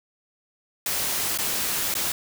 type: noise with dropouts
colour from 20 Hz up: white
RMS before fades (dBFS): -26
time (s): 0.86-2.12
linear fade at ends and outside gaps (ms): 2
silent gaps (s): 1.376-1.386 / 1.941-1.951
effects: none